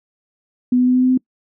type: tone with pitch steps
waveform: sine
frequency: 248.8 / 250.4 / 252 / 253.6 / 255.2 / 256.8 Hz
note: B3 / B3 / B3 / B3 / C4 / C4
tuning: +13 / +24 / +35 / +46 / -43 / -32 cents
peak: -11 dBFS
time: 0.72-1.176 s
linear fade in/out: 5 ms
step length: 76 ms
effects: noise-tail reverb RT60 0.1 s tail -25 dB re dry